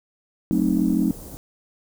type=chord; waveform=sine; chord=F# diminished seventh; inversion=none; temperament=equal with one note detuned; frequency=185 / 220 / 265.3 / 311.1 Hz; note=F#3 / A3 / C4 / Eb4; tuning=0 / 0 / +24 / 0 cents; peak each=-23 dBFS; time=0.51-1.11 s; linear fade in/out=0 ms
type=band-stop noise; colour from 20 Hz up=pink; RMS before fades=-38 dBFS; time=0.52-1.37 s; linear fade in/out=0 ms; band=570 to 9100 Hz; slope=12 dB/octave
effects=none